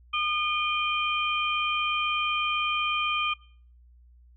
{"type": "tone cluster", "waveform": "sine", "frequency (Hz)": [1217, 2429, 3126], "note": ["D#6", "D#7", "G7"], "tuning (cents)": [-39, -42, -6], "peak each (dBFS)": [-28, -29, -30], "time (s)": [0.13, 3.34], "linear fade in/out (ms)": 10, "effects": ["noise-tail reverb RT60 0.5 s tail -22 dB re dry", "added 60 Hz sine -52 dBFS peak until 4.36 s"]}